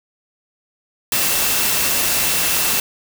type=tone in noise; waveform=sine; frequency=2681 Hz; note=E7; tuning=29 cents sharp; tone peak=-29 dBFS; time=1.12-2.8 s; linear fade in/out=2 ms; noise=white; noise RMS=-18 dBFS; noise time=1.12-2.8 s; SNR=-14 dB; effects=none